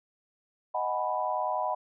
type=chord; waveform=sine; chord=G# minor seventh; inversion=second; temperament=equal; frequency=622.3 / 740 / 830.6 / 987.8 Hz; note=D#5 / F#5 / G#5 / B5; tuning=0 / 0 / 0 / 0 cents; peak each=-33 / -32 / -36 / -31 dBFS; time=0.74-1.75 s; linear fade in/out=10 ms; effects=none